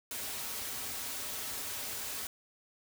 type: noise with comb filter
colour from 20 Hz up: white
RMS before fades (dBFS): -39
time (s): 0.11-2.27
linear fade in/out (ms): 2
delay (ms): 5.8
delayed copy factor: -0.55
effects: none